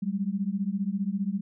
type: beating tone pair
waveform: sine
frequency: 190 / 205 Hz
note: F#3 / G#3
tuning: +46 / -22 cents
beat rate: 15 Hz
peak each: -29 dBFS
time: 0.02-1.41 s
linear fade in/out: 10 ms
effects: none